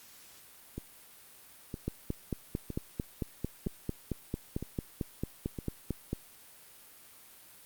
two click trains, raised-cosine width 3 ms, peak -19 / -24 dBFS, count 20 / 6, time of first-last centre 1.88-6.131 / 0.78-5.588 s, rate 4.47 / 1.04 Hz, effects white hiss -55 dBFS RMS until 7.65 s + Opus 48 kbps

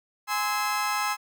30% pulse chord, Ab augmented, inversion none, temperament just, 830.6 / 1038.3 / 1297.8 Hz, Ab5 / C6 / E6, 0 / -14 / -27 cents, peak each -27 dBFS, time 0.27-1.17 s, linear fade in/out 50 ms, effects none

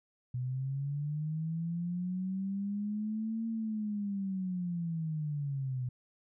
sine linear two-way sweep, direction up then down, 123.47 to 227.6 to 123.47 Hz, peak -32 dBFS, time 0.34-5.89 s, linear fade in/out 5 ms, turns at 3.47 s, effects none

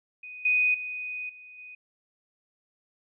sine tone with level steps, 2491 Hz, D#7, 1 cent sharp, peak -39 / -20 / -32 / -45 / -42 dBFS, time 0.23-1.75 s, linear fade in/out 5 ms, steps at 0.45 / 0.74 / 1.29 / 1.58 s, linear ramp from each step 5 ms, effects none

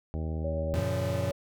harmonic tone, 79.2 Hz, D#2, 31 cents sharp, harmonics 1 / 2 / 3 / 4 / 5 / 6 / 7 / 8 / 10, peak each -31 / -37 / -41 / -43 / -45 / -47 / -48 / -49 / -51 dBFS, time 0.14-0.8 s, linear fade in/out 0 ms
sine tone, 563 Hz, C#5, 27 cents sharp, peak -32 dBFS, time 0.44-1.32 s, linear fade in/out 5 ms
square chord, Gb major seventh, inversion none, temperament equal, 92.5 / 116.54 / 138.59 / 174.61 Hz, Gb2 / Bb2 / Db3 / F3, 0 / 0 / 0 / 0 cents, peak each -33 / -34 / -38 / -38 dBFS, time 0.74-1.31 s, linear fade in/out 0 ms
effects none

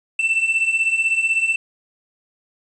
triangle beating tone pair, 2658 / 2674 Hz, E7 / E7, +14 / +24 cents, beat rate 16 Hz, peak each -21 / -16 dBFS, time 0.19-1.56 s, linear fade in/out 5 ms, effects resampled to 22050 Hz + 8-bit

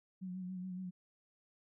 sine tone with vibrato, 184 Hz, F#3, 9 cents flat, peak -40 dBFS, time 0.21-0.91 s, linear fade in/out 20 ms, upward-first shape sine, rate 7.1 Hz, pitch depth 38 cents each way, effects none

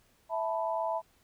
sine chord, E suspended fourth, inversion none, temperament equal with one note detuned, 657 / 880 / 987.8 Hz, E5 / A5 / B5, -6 / 0 / 0 cents, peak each -32 / -34 / -35 dBFS, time 0.29-1.02 s, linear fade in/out 50 ms, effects pink hiss -67 dBFS RMS until 1.23 s

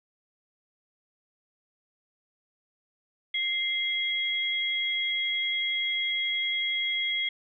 sine tone pair together, 2093 / 3302 Hz, C7 / G#7, 0 / -11 cents, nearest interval minor sixth, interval 789 cents, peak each -29 / -28 dBFS, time 3.34-7.29 s, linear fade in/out 5 ms, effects none

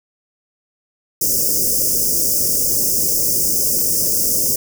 white band-stop noise, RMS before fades -17 dBFS, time 1.21-4.56 s, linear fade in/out 5 ms, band 580 to 5000 Hz, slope 96 dB/octave, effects none

